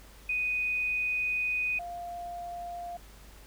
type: tone pair in turn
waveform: sine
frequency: 2489 / 698.5 Hz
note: D#7 / F5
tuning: 0 / 0 cents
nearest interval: octave + minor seventh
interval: 2200 cents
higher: first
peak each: -27 / -36 dBFS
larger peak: first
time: 0.29-1.79 / 1.79-2.97 s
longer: first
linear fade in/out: 5 ms
effects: added 50 Hz sine -51 dBFS peak until 3.46 s + pink hiss -55 dBFS RMS until 3.46 s